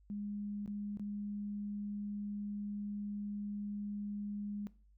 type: tone with dropouts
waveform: sine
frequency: 205.3 Hz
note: G#3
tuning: 20 cents flat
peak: -38 dBFS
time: 0.1-4.67 s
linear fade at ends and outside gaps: 0 ms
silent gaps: 0.66-0.677 / 0.972-0.996 s
effects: noise-tail reverb RT60 0.4 s tail -19 dB re dry + added 50 Hz sine -62 dBFS peak until 4.97 s

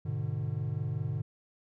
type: chord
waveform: triangle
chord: G# diminished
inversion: none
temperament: just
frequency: 103.83 / 124.59 / 149.51 Hz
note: G#2 / B2 / D3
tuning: 0 / +16 / +31 cents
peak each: -33 dBFS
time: 0.05-1.22 s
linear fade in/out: 10 ms
effects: none

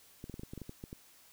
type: clicks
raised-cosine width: 3 ms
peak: -30 dBFS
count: 11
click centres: 0.241 / 0.297 / 0.341 / 0.395 / 0.434 / 0.535 / 0.577 / 0.617 / 0.694 / 0.839 / 0.929 s
effects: white hiss -61 dBFS RMS until 1.32 s

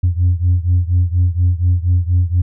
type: beating tone pair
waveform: sine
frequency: 87.3 / 91.5 Hz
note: F2 / F#2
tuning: 0 / -19 cents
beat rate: 4.2 Hz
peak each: -12 / -14 dBFS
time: 0.03-2.42 s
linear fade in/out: 10 ms
effects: tanh soft clip ceiling -7 dBFS

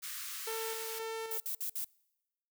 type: high-pass noise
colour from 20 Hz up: white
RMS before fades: -42 dBFS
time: 0.02-1 s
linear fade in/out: 20 ms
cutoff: 1100 Hz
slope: 96 dB/octave
type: tone with tremolo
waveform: sawtooth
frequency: 448.2 Hz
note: A4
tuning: 32 cents sharp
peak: -33 dBFS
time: 0.47-1.38 s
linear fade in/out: 5 ms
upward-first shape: square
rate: 1.9 Hz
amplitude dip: 40%
type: noise bursts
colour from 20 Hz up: violet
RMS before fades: -37 dBFS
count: 4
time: 1.31-1.845 s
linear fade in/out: 2 ms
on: 91 ms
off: 57 ms
effects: noise-tail reverb RT60 1.0 s tail -26 dB re dry

